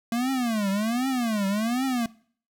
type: tone with vibrato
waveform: square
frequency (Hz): 227.8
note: A#3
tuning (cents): -40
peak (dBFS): -24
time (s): 0.12-2.06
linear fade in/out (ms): 2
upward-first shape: triangle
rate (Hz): 1.3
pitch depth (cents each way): 300
effects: noise-tail reverb RT60 0.5 s tail -21 dB re dry